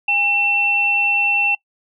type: tone pair together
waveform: sine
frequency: 812 / 2695 Hz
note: G#5 / E7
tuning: -39 / +38 cents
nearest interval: octave + major sixth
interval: 2077 cents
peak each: -24 / -15 dBFS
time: 0.08-1.55 s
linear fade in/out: 5 ms
effects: noise-tail reverb RT60 0.1 s tail -23 dB re dry